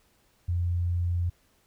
sine tone, 87.31 Hz, F2, in tune, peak -24 dBFS, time 0.48-1.3 s, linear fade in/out 10 ms, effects pink hiss -66 dBFS RMS until 1.66 s

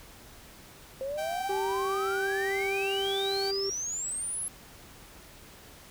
sine exponential sweep, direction up, 523.3 to 11175 Hz, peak -31 dBFS, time 1.01-4.48 s, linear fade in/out 0 ms
sawtooth tone, 779 Hz, G5, 11 cents flat, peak -31 dBFS, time 1.17-3.52 s, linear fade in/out 20 ms
triangle tone with pitch glide, 389.4 to 393 Hz, G4 to G4, -12 to +4 cents, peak -28 dBFS, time 1.49-3.7 s, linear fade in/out 5 ms, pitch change +16 cents, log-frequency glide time 1.99-2.76 s
effects pink hiss -51 dBFS RMS until 5.9 s

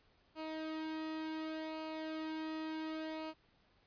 sawtooth tone with flanger, 315.4 Hz, D#4, 24 cents sharp, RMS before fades -42 dBFS, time 0.35-3.34 s, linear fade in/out 50 ms, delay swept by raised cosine 0.55 to 1.85 ms, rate 0.68 Hz, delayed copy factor -0.55, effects pink hiss -71 dBFS RMS until 3.86 s + resampled to 11025 Hz

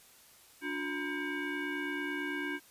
sine tone with frequency modulation, 942 Hz, A#5, 18 cents sharp, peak -33 dBFS, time 0.61-2.6 s, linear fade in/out 50 ms, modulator 651 Hz, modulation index 2.1, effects white hiss -59 dBFS RMS until 2.7 s + resampled to 32000 Hz

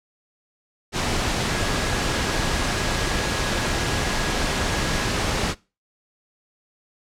sine tone in noise, 1661.2 Hz, G#6, in tune, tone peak -34 dBFS, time 1.48-5.13 s, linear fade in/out 50 ms, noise pink, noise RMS -23 dBFS, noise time 0.92-5.55 s, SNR -14 dB, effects noise-tail reverb RT60 0.3 s tail -22 dB re dry + low-pass 7000 Hz 12 dB/octave

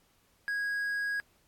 triangle tone, 1650 Hz, G#6, 12 cents flat, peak -28 dBFS, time 0.48-1.2 s, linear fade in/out 0 ms, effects pink hiss -68 dBFS RMS until 1.47 s + AAC 64 kbps

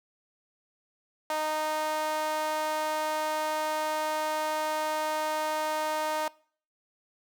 sawtooth tone with high-pass filter, 309 Hz, D#4, 12 cents flat, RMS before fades -30 dBFS, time 1.3-6.28 s, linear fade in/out 2 ms, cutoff 760 Hz, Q 3.7, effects noise-tail reverb RT60 0.5 s tail -23 dB re dry

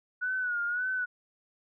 sine tone with vibrato, 1464 Hz, F#6, 19 cents flat, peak -28 dBFS, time 0.21-1.06 s, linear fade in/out 20 ms, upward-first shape sine, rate 1.8 Hz, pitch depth 68 cents each way, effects none

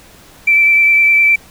triangle tone with vibrato, 2330 Hz, D7, 14 cents flat, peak -3 dBFS, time 0.47-1.36 s, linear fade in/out 10 ms, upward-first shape triangle, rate 9.8 Hz, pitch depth 20 cents each way, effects tanh soft clip ceiling -5 dBFS + pink hiss -42 dBFS RMS until 1.5 s

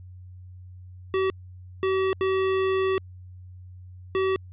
square tone bursts at uneven times, 381.1 Hz, G4, 49 cents flat, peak -22 dBFS, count 4, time 1.14-1.3 / 1.83-2.13 / 2.21-2.98 / 4.15-4.36 s, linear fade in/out 0 ms, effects added 91 Hz sine -41 dBFS peak until 4.52 s + resampled to 8000 Hz

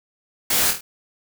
white noise with echo, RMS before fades -20 dBFS, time 0.5-0.71 s, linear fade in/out 5 ms, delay 25 ms, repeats 4, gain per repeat -5 dB, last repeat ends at 0.81 s, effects none

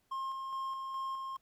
triangle tone with tremolo, 1067 Hz, C6, 34 cents sharp, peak -33 dBFS, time 0.11-1.37 s, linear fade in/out 10 ms, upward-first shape square, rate 2.4 Hz, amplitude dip 30%, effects pink hiss -75 dBFS RMS until 1.41 s

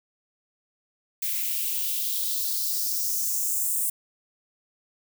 violet noise with high-pass filter sweep, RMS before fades -27 dBFS, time 1.22-3.9 s, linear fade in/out 5 ms, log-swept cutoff 2100 to 8800 Hz, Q 2.9, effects none

